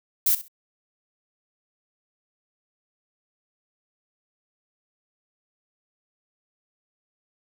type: noise with echo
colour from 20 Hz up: violet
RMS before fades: -20 dBFS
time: 0.26-0.35 s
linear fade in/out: 5 ms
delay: 66 ms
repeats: 2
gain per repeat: -15 dB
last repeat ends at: 0.482 s
effects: none